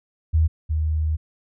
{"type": "tone pair in turn", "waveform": "sine", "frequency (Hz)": [79.6, 77.96], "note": ["D#2", "D#2"], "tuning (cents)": [40, 4], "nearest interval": "unison", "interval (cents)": 36, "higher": "first", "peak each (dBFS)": [-14, -19], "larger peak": "first", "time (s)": [[0.33, 0.48], [0.69, 1.17]], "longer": "second", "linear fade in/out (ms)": 20, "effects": []}